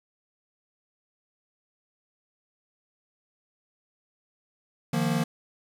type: chord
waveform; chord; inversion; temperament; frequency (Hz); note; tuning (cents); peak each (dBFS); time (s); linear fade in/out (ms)
square; Eb suspended second; none; equal with one note detuned; 153.42 / 174.61 / 233.1; Eb3 / F3 / Bb3; -24 / 0 / 0; -29; 4.93-5.24; 5
effects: resampled to 32000 Hz + 8-bit